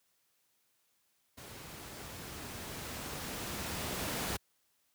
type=noise with level ramp; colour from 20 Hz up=pink; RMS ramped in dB=-49 to -35 dBFS; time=1.37-4.37 s; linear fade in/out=10 ms; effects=white hiss -75 dBFS RMS until 4.94 s + high-pass 60 Hz 12 dB/octave